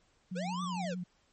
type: tone with vibrato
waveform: sine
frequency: 180.3 Hz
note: F#3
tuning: 45 cents flat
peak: -35 dBFS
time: 0.31-1.04 s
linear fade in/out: 10 ms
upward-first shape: triangle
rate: 11 Hz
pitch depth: 47 cents each way
type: linear two-way sweep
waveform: square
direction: up then down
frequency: 444.5 to 1200 to 444.5 Hz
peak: -37 dBFS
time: 0.35-0.95 s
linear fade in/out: 20 ms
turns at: 0.63 s
effects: pink hiss -70 dBFS RMS until 1.32 s + MP3 32 kbps